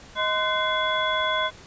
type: tone cluster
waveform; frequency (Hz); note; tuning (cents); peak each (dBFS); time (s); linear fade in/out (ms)
sine; 630 / 1032 / 1509 / 2087 / 3393; D#5 / C6 / F#6 / C7 / G#7; +21 / -24 / +34 / -5 / +36; -28 / -26 / -28 / -32 / -28; 0.15-1.51; 50
effects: pink hiss -47 dBFS RMS until 1.66 s + resampled to 16000 Hz